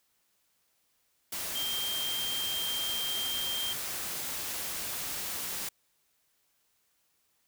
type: tone in noise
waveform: sine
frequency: 3174 Hz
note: G7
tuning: 21 cents sharp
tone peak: -32 dBFS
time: 1.55-3.73 s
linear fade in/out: 5 ms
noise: white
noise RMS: -36 dBFS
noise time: 1.32-5.69 s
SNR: +1 dB
effects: white hiss -73 dBFS RMS until 7.47 s